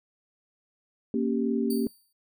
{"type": "chord", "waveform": "sine", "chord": "G diminished", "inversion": "first", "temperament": "equal with one note detuned", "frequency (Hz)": [233.1, 275.7, 392], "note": ["Bb3", "Db4", "G4"], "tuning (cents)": [0, -9, 0], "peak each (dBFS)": [-26, -29, -30], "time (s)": [1.14, 1.87], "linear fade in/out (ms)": 2}
{"type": "tone with exponential decay", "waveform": "5% pulse", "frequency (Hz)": 4609, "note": "D8", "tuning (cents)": -33, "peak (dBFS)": -27, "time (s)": [1.7, 2.13], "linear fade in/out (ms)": 5, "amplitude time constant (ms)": 93}
{"effects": ["noise-tail reverb RT60 0.1 s tail -24 dB re dry"]}